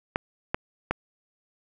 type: clicks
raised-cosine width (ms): 0.5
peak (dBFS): -9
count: 3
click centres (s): 0.159 / 0.545 / 0.91
effects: none